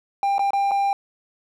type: tone with dropouts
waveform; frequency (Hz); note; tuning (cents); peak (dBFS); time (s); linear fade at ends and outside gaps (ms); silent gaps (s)
triangle; 796; G5; +26; -16; 0.23-0.93; 1; 0.382-0.393 / 0.506-0.533 / 0.711-0.716
effects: none